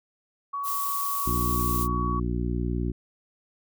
sine tone, 1125 Hz, C#6, 25 cents sharp, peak -28 dBFS, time 0.53-2.2 s, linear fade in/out 10 ms
violet noise, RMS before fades -31 dBFS, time 0.63-1.88 s, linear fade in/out 50 ms
harmonic tone, 59.8 Hz, A#1, 45 cents sharp, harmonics 1 / 2 / 3 / 4 / 5 / 6, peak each -28 / -31 / -33 / -34 / -35 / -36 dBFS, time 1.26-2.92 s, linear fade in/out 10 ms
effects none

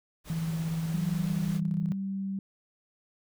pink noise, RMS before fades -45 dBFS, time 0.24-1.61 s, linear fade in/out 50 ms
sine tone with tremolo, 162.8 Hz, E3, 21 cents flat, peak -27 dBFS, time 0.3-1.92 s, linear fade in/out 0 ms, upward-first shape square, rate 17 Hz, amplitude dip 30%
sine tone with pitch glide, 185.7 to 194.48 Hz, F#3 to G3, +7 to -13 cents, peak -30 dBFS, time 0.94-2.39 s, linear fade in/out 2 ms, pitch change +80 cents, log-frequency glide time 1.14-1.32 s
effects none

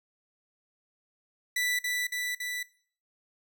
sawtooth tone with echo, 1975.5 Hz, B6, in tune, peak -23 dBFS, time 1.56-1.79 s, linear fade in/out 5 ms, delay 280 ms, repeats 3, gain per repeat -2 dB, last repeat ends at 2.63 s, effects noise-tail reverb RT60 0.5 s tail -20 dB re dry

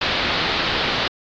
white low-pass noise, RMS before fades -22 dBFS, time 0.01-1.08 s, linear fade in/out 5 ms, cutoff 4400 Hz, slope 48 dB/octave, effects AAC 48 kbps

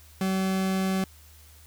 40% pulse tone, 190 Hz, F#3, 46 cents sharp, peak -23 dBFS, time 0.21-1.04 s, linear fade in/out 2 ms, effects added 76 Hz sine -51 dBFS peak until 1.66 s + white hiss -55 dBFS RMS until 1.66 s

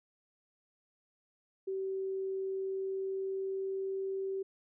sine tone with pitch glide, 383.9 to 386.1 Hz, G4 to G4, -36 to -26 cents, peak -33 dBFS, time 1.67-4.43 s, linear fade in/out 10 ms, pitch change +10 cents, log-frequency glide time 2.38-4.11 s, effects none

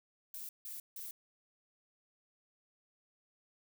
violet noise bursts, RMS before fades -45 dBFS, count 3, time 0.34-1.11 s, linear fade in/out 2 ms, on 150 ms, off 160 ms, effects none

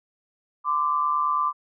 sine tone pair together, 1025.6 / 1174.7 Hz, C6 / D6, -35 / 0 cents, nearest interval major second, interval 235 cents, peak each -25 / -22 dBFS, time 0.64-1.53 s, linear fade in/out 50 ms, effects none

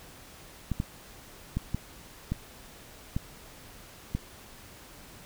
clicks, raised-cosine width 5 ms, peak -16 dBFS, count 7, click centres 0.717 / 0.801 / 1.57 / 1.746 / 2.32 / 3.165 / 4.15 s, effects pink hiss -50 dBFS RMS until 5.25 s

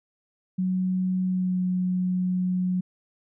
sine tone with pitch glide, 185 to 182.66 Hz, F#3 to F#3, 0 to -22 cents, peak -22 dBFS, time 0.58-2.81 s, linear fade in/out 10 ms, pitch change -22 cents, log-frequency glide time 1.25-1.6 s, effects none

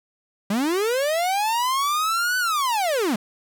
45% pulse linear two-way sweep, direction up then down, 190.9 to 1512 to 190.9 Hz, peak -20 dBFS, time 0.5-3.16 s, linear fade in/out 5 ms, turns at 2.38 s, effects none

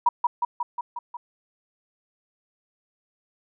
sine tone with echo, 961 Hz, B5, 48 cents flat, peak -14 dBFS, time 0.06-0.09 s, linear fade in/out 5 ms, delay 180 ms, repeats 6, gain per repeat -3 dB, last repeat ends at 1.17 s, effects none

